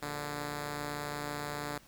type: tone pair together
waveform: 5% pulse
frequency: 58.1 / 146.4 Hz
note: A#1 / D3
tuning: -5 / -5 cents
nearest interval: octave + major third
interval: 1600 cents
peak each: -35 / -25 dBFS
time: 0.02-1.78 s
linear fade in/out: 5 ms
effects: pink hiss -59 dBFS RMS until 1.87 s